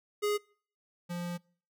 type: tone pair in turn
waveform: square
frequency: 415.3 / 174.61 Hz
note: G#4 / F3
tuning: 0 / 0 cents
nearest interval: octave + minor third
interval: 1500 cents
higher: first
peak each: -28 / -35 dBFS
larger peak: first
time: 0.22-0.38 / 1.09-1.38 s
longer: second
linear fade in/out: 20 ms
effects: noise-tail reverb RT60 0.5 s tail -26 dB re dry